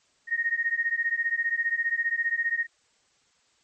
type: beating tone pair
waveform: sine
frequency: 1853 / 1868 Hz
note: A#6 / A#6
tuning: -11 / +3 cents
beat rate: 15 Hz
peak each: -27 dBFS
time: 0.27-2.67 s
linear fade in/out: 50 ms
effects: white hiss -66 dBFS RMS until 3.63 s + MP3 32 kbps